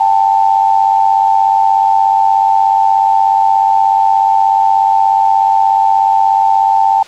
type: tone pair together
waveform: sine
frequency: 789.3 / 886 Hz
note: G5 / A5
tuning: +12 / +12 cents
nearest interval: major second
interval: 200 cents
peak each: -10 dBFS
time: 0-7.03 s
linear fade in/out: 5 ms
effects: white hiss -35 dBFS RMS until 7.07 s + low-pass 5000 Hz 12 dB/octave